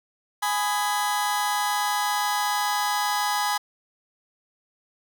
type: chord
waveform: sawtooth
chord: G# minor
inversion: none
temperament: just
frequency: 830.6 / 996.7 / 1245.9 Hz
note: G#5 / B5 / D#6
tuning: 0 / +16 / +2 cents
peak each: -21 / -24 / -26 dBFS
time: 0.42-3.58 s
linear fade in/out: 10 ms
effects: none